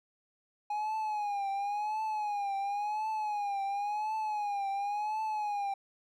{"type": "tone with vibrato", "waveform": "triangle", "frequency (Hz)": 829, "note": "G#5", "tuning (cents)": -3, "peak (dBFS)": -29, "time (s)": [0.7, 5.74], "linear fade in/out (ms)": 5, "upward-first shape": "triangle", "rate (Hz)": 0.94, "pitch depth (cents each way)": 100, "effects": []}